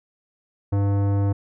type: tone with tanh clipping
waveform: sine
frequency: 100 Hz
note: G2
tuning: 35 cents sharp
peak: -20 dBFS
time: 0.72-1.33 s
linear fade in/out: 10 ms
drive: 17 dB
effects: none